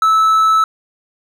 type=tone; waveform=triangle; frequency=1307 Hz; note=E6; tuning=15 cents flat; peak=-7 dBFS; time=0.02-0.64 s; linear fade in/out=2 ms; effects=none